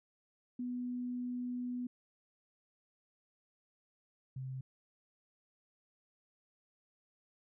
sine tone pair in turn, 246.9 / 131.08 Hz, B3 / C3, 0 / +4 cents, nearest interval major seventh, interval 1096 cents, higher first, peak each -36 / -39 dBFS, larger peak first, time 0.59-1.87 / 4.36-4.61 s, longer first, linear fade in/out 5 ms, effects none

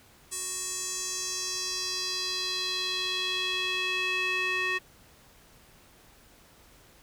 square tone with band-pass filter sweep, 370 Hz, F#4, in tune, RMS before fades -31 dBFS, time 0.31-4.79 s, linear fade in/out 20 ms, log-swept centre 8300 to 2200 Hz, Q 3.2, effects pink hiss -57 dBFS RMS until 7.02 s

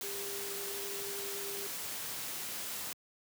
sine tone in noise, 400 Hz, G4, 35 cents sharp, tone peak -43 dBFS, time 0.03-1.67 s, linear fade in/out 2 ms, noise white, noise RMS -40 dBFS, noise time 0.01-2.93 s, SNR -6 dB, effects high-pass 100 Hz 12 dB/octave

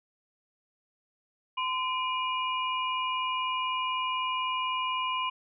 sine tone cluster, 1024 / 2404 / 2884 Hz, C6 / D7 / F#7, -38 / +40 / -45 cents, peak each -29 / -36 / -35 dBFS, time 1.57-5.3 s, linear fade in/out 10 ms, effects none

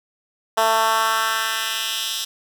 10% pulse tone with high-pass filter sweep, 222.7 Hz, A3, 21 cents sharp, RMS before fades -21 dBFS, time 0.57-2.25 s, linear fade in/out 10 ms, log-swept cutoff 680 to 4000 Hz, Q 1.6, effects none

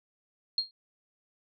sine tone with exponential decay, 4235 Hz, C8, 20 cents sharp, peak -21 dBFS, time 0.58-0.71 s, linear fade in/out 2 ms, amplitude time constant 27 ms, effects none

